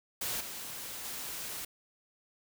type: noise with level steps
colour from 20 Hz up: white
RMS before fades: -35 / -42 / -40 dBFS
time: 0.21-1.65 s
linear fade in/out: 5 ms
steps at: 0.4 / 1.04 s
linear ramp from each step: 10 ms
effects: none